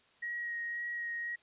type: tone with vibrato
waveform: sine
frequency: 1891 Hz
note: A#6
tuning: 24 cents sharp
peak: -35 dBFS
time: 0.22-1.36 s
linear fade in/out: 10 ms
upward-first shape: sine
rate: 1.9 Hz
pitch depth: 14 cents each way
effects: white hiss -66 dBFS RMS until 1.42 s + resampled to 8000 Hz